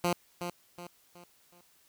10% pulse tone with echo, 175.1 Hz, F3, 5 cents sharp, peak -18 dBFS, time 0.04-0.13 s, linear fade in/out 2 ms, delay 370 ms, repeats 4, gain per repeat -8 dB, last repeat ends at 1.61 s, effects white hiss -65 dBFS RMS until 1.88 s

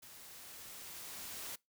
white noise with level ramp, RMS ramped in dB -55 to -44 dBFS, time 0.02-1.56 s, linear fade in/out 10 ms, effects noise-tail reverb RT60 0.2 s tail -24 dB re dry

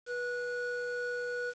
triangle tone pair together, 487.5 / 1465 Hz, B4 / F#6, -23 / -18 cents, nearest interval octave + perfect fifth, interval 1905 cents, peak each -33 / -35 dBFS, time 0.06-1.54 s, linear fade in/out 50 ms, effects resampled to 16000 Hz + 9-bit

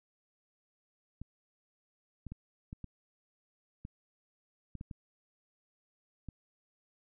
clicks, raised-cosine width 5 ms, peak -30 dBFS, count 10, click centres 1.216 / 2.267 / 2.32 / 2.729 / 2.843 / 3.851 / 4.753 / 4.811 / 4.912 / 6.287 s, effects none

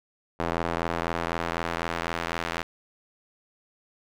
square tone with band-pass filter sweep, 41.99 Hz, E1, 33 cents sharp, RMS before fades -30 dBFS, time 0.39-2.63 s, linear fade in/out 10 ms, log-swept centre 840 to 1900 Hz, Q 0.71, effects none

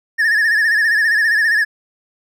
triangle tone with vibrato, 1760 Hz, A6, in tune, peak -10 dBFS, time 0.18-1.65 s, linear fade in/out 20 ms, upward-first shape sine, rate 15 Hz, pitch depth 90 cents each way, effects none

